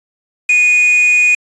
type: tone with quantisation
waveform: triangle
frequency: 2470 Hz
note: D#7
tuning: 13 cents flat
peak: -6 dBFS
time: 0.49-1.35 s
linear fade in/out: 5 ms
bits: 4
effects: resampled to 22050 Hz